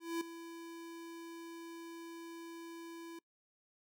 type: tone with ADSR envelope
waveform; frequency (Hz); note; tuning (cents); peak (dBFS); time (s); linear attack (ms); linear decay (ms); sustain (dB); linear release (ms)
square; 334.1; E4; +23; -34; 0-3.19; 210; 4; -13; 4
effects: noise-tail reverb RT60 0.1 s tail -23 dB re dry